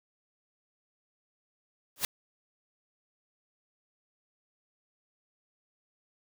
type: noise with exponential growth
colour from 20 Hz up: white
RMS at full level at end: -24 dBFS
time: 1.96-2.05 s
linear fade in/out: 1 ms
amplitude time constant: 18 ms
effects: none